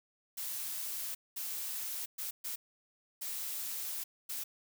blue noise bursts at uneven times, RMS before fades -39 dBFS, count 6, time 0.37-1.15 / 1.36-2.06 / 2.18-2.31 / 2.44-2.56 / 3.21-4.04 / 4.29-4.44 s, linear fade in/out 10 ms, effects none

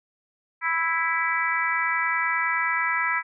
harmonic tone, 329.6 Hz, E4, in tune, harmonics 3 / 4 / 5 / 6 / 7, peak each -29 / -28 / -29 / -26 / -30 dBFS, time 0.61-3.23 s, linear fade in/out 50 ms, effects none

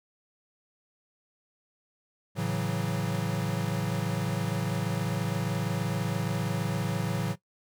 square chord, F# minor seventh, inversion first, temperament equal, 110 / 138.59 / 164.81 / 185 Hz, A2 / C#3 / E3 / F#3, 0 / 0 / 0 / 0 cents, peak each -34 dBFS, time 2.35-7.36 s, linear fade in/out 50 ms, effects noise-tail reverb RT60 0.1 s tail -17 dB re dry

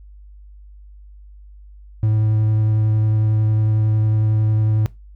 triangle tone with vibrato, 108.2 Hz, A2, 29 cents flat, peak -12 dBFS, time 2.03-4.86 s, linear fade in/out 0 ms, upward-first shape sine, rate 11 Hz, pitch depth 10 cents each way, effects noise-tail reverb RT60 0.2 s tail -19 dB re dry + added 50 Hz sine -39 dBFS peak until 5.15 s

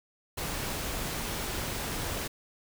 pink noise, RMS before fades -34 dBFS, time 0.37-2.28 s, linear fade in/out 10 ms, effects none

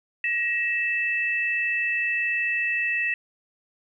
sine tone pair together, 1897.4 / 2636 Hz, A#6 / E7, +30 / -1 cents, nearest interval tritone, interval 569 cents, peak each -25 dBFS, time 0.24-3.14 s, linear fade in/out 2 ms, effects 10-bit

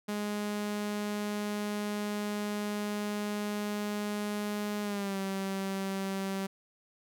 sawtooth tone with pitch glide, 207.7 to 193.79 Hz, G#3 to G3, 0 to -20 cents, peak -28 dBFS, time 0.08-6.47 s, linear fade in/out 10 ms, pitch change -120 cents, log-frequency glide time 4.82-5.18 s, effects none

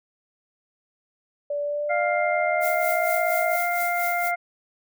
sine tone with pitch glide, 580 to 643.6 Hz, D5 to E5, -22 to -42 cents, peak -24 dBFS, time 1.5-3.56 s, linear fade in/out 5 ms, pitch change +180 cents, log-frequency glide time 1.61-3.07 s
harmonic tone, 700 Hz, F5, 4 cents sharp, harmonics 1 / 2 / 3, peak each -24 / -30 / -27 dBFS, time 1.89-4.36 s, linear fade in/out 20 ms
violet noise with tremolo, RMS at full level -31 dBFS, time 2.6-4.32 s, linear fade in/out 50 ms, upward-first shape sine, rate 4.3 Hz, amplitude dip 65%
effects none

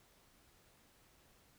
silence, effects pink hiss -68 dBFS RMS until 1.58 s

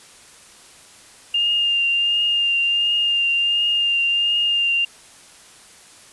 sine tone with vibrato, 2809 Hz, F7, 9 cents sharp, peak -16 dBFS, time 1.34-4.85 s, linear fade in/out 5 ms, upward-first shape triangle, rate 1.4 Hz, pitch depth 22 cents each way, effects white hiss -46 dBFS RMS until 6.12 s + resampled to 24000 Hz

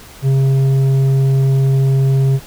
sine tone with tanh clipping, 134.9 Hz, C#3, 47 cents flat, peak -11 dBFS, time 0.22-2.4 s, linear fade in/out 50 ms, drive 7 dB, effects pink hiss -38 dBFS RMS until 2.46 s

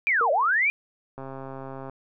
sine linear two-way sweep, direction down then up, 2442 to 526 to 2442 Hz, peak -19 dBFS, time 0.07-0.7 s, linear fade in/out 0 ms, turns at 0.31 s
sine tone with exponential decay, 466.2 Hz, A#4, in tune, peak -25 dBFS, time 0.21-0.57 s, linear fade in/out 1 ms, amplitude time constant 78 ms
click train, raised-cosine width 1 ms, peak -24 dBFS, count 97, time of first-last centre 1.18-1.896 s, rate 134 Hz
effects none

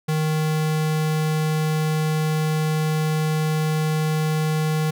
square tone, 155.6 Hz, D#3, in tune, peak -20 dBFS, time 0.08-4.91 s, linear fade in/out 10 ms, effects none

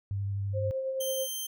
sine tone with vibrato, 99.3 Hz, G2, 23 cents sharp, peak -29 dBFS, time 0.11-0.71 s, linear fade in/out 0 ms, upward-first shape sine, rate 12 Hz, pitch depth 15 cents each way
sine tone with tremolo, 529 Hz, C5, 19 cents sharp, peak -28 dBFS, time 0.53-1.28 s, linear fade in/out 50 ms, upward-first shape sine, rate 9.2 Hz, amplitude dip 35%
10% pulse tone, 3136 Hz, G7, in tune, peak -25 dBFS, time 1-1.47 s, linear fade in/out 10 ms
effects none

